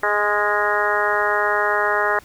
harmonic tone with a mistuned harmonic, 207.7 Hz, G#3, in tune, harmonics 2 / 3 / 4 / 5 / 6 / 7 / 8 / 9, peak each -25 / -25 / -25 / -25 / -25 / -25 / -25 / -25 dBFS, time 0.03-2.19 s, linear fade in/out 2 ms, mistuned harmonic 7, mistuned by -18 cents, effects pink hiss -48 dBFS RMS until 2.24 s

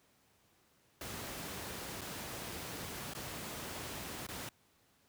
pink noise with dropouts, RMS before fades -43 dBFS, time 1.01-4.49 s, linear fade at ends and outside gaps 2 ms, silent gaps 2.011-2.015 / 3.136-3.149 / 4.267-4.287 s, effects pink hiss -70 dBFS RMS until 5.08 s + high-pass 80 Hz 12 dB/octave

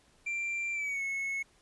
triangle tone with pitch glide, 2362 to 2191 Hz, D7 to C#7, +9 to -21 cents, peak -30 dBFS, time 0.26-1.43 s, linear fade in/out 10 ms, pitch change -130 cents, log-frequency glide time 0.73-1.02 s, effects pink hiss -65 dBFS RMS until 1.61 s + resampled to 24000 Hz

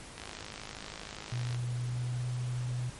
click train, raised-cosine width 0.2 ms, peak -24 dBFS, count 73, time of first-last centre 0.18-1.546 s, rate 52.7 Hz
sine tone with pitch glide, 121.9 to 123.67 Hz, B2 to B2, -22 to +3 cents, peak -31 dBFS, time 1.32-2.9 s, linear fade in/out 5 ms, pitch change +25 cents, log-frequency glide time 1.76-2.26 s
effects pink hiss -48 dBFS RMS until 2.99 s + MP3 48 kbps

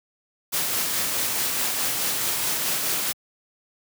white noise with tremolo, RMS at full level -24 dBFS, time 0.52-3.13 s, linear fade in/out 20 ms, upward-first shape sine, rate 4.7 Hz, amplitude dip 25%, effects high-pass 100 Hz 12 dB/octave

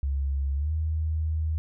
sine tone with pitch glide, 69 to 78.8 Hz, C#2 to D#2, -7 to +23 cents, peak -24 dBFS, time 0.03-1.58 s, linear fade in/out 0 ms, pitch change +230 cents, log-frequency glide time 0.55-0.72 s, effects none

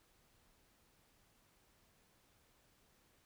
silence, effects pink hiss -72 dBFS RMS until 3.25 s

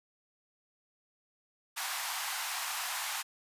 pink high-pass noise, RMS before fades -36 dBFS, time 1.76-3.23 s, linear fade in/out 20 ms, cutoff 760 Hz, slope 48 dB/octave, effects resampled to 32000 Hz

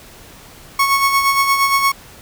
30% pulse tone with tremolo, 1103 Hz, C#6, 9 cents flat, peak -8 dBFS, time 0.79-1.92 s, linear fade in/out 5 ms, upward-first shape sine, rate 8.6 Hz, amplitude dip 50%, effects pink hiss -41 dBFS RMS until 2.21 s

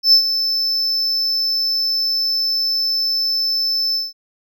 triangle tone with ADSR envelope, 5274 Hz, E8, in tune, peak -4 dBFS, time 0.03-4.13 s, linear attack 98 ms, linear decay 89 ms, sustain -11 dB, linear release 180 ms, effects tanh soft clip ceiling 0 dBFS

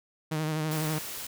sawtooth tone with vibrato, 155.56 Hz, D#3, in tune, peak -24 dBFS, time 0.31-0.99 s, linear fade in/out 10 ms, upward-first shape sine, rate 12 Hz, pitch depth 36 cents each way
white noise, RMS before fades -38 dBFS, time 0.71-1.27 s, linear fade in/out 5 ms
effects none

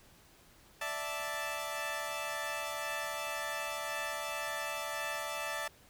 15% pulse chord, D suspended second, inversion none, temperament equal, 587.3 / 659.3 / 880 Hz, D5 / E5 / A5, 0 / 0 / 0 cents, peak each -34 dBFS, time 0.81-5.68 s, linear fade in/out 5 ms, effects pink hiss -61 dBFS RMS until 5.89 s

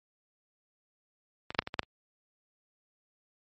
clicks, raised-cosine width 0.3 ms, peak -19 / -18 / -6 / -30 / -19 / -19 / -9 / -29 dBFS, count 8, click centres 1.505 / 1.548 / 1.59 / 1.623 / 1.674 / 1.741 / 1.793 / 1.831 s, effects high-pass 60 Hz 12 dB/octave + MP3 32 kbps

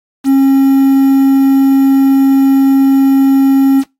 triangle tone with quantisation, 271 Hz, C#4, 39 cents flat, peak -3 dBFS, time 0.24-3.84 s, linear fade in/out 50 ms, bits 5, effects noise-tail reverb RT60 0.2 s tail -22 dB re dry + AAC 48 kbps

